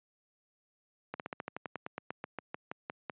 slowing click train, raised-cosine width 0.5 ms, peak -22 dBFS, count 18, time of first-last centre 1.14-3.098 s, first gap 58 ms, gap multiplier 1.08, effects high-pass 150 Hz 12 dB/octave + resampled to 8000 Hz

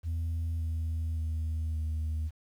sine tone with pitch steps, 82.41 / 80.99 / 79.6 / 78.24 Hz, E2 / E2 / D#2 / D#2, 0 / -30 / +40 / +10 cents, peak -27 dBFS, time 0.03-2.31 s, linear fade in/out 50 ms, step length 570 ms, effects tanh soft clip ceiling -28 dBFS + 10-bit

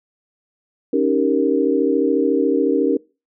sine chord, Eb dominant seventh, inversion third, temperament equal, 277.2 / 311.1 / 392 / 466.2 Hz, Db4 / Eb4 / G4 / Bb4, 0 / 0 / 0 / 0 cents, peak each -19 / -21 / -21 / -19 dBFS, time 0.93-2.97 s, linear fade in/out 5 ms, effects noise-tail reverb RT60 0.3 s tail -23 dB re dry

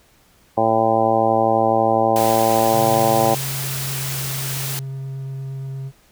harmonic tone, 112.1 Hz, A2, 33 cents sharp, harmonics 1 / 2 / 3 / 4 / 5 / 6 / 7 / 8 / 9, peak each -28 / -26 / -24 / -25 / -20 / -22 / -18 / -29 / -27 dBFS, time 0.57-3.35 s, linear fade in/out 10 ms
white noise, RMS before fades -27 dBFS, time 2.16-4.79 s, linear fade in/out 0 ms
triangle tone with vibrato, 134.7 Hz, C#3, 49 cents flat, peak -24 dBFS, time 2.71-5.92 s, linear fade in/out 50 ms, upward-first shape triangle, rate 8.6 Hz, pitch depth 8 cents each way
effects pink hiss -55 dBFS RMS until 6.11 s

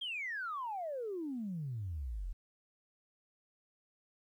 sine exponential sweep, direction down, 3294 to 38.83 Hz, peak -36 dBFS, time 0.01-2.33 s, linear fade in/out 10 ms, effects tanh soft clip ceiling -32 dBFS + 12-bit

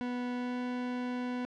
40% pulse tone with pitch glide, 246.3 to 247.9 Hz, B3 to B3, -5 to +7 cents, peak -32 dBFS, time 0.01-1.45 s, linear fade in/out 0 ms, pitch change +12 cents, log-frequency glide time 0.34-0.59 s, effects low-pass 3000 Hz 12 dB/octave

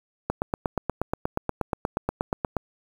click train, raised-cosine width 1 ms, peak -10 dBFS, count 20, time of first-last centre 0.3-2.567 s, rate 8.38 Hz, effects 7-bit

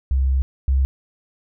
sine tone pair in turn, 66.3 / 66.72 Hz, C2 / C2, +23 / +34 cents, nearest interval unison, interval 11 cents, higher second, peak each -15 / -14 dBFS, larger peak second, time 0.11-0.42 / 0.68-0.85 s, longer first, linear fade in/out 0 ms, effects none

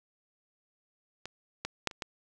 clicks, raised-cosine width 0.2 ms, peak -22 / -16 / -11 / -28 / -18 dBFS, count 5, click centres 1.256 / 1.65 / 1.873 / 1.912 / 2.022 s, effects none

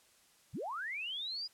sine linear sweep, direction up, 69.3 to 4978 Hz, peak -37 dBFS, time 0.53-1.48 s, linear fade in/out 20 ms, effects white hiss -66 dBFS RMS until 1.53 s + low-pass 11000 Hz 12 dB/octave

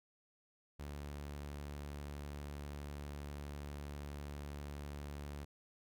sawtooth tone, 72.3 Hz, D2, 27 cents flat, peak -40 dBFS, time 0.79-5.45 s, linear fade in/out 10 ms, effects none

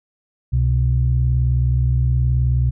sine tone pair together, 66.48 / 125.5 Hz, C2 / B2, +28 / +28 cents, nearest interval major seventh, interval 1100 cents, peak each -16 / -16 dBFS, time 0.52-2.71 s, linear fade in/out 20 ms, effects tanh soft clip ceiling -7 dBFS

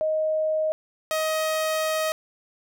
sine / sawtooth tone pair in turn, 625 / 629.7 Hz, D#5 / D#5, +8 / +21 cents, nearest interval unison, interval 13 cents, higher second, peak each -21 / -19 dBFS, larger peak second, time 0.01-0.72 / 1.11-2.12 s, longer second, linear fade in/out 0 ms, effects none

